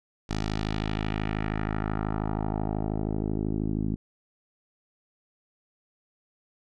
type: tone with low-pass filter sweep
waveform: 10% pulse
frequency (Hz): 52.9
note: G#1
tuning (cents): +33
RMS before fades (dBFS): -29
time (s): 0.29-3.96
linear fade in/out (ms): 10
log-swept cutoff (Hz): 5800 to 250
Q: 1.6
effects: none